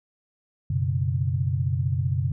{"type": "chord", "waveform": "sine", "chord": "F# suspended fourth", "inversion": "none", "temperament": "just", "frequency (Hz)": [92.5, 123.33, 138.75], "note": ["F#2", "B2", "C#3"], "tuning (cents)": [0, -2, 2], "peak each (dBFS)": -26, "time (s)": [0.7, 2.32], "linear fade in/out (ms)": 5, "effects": []}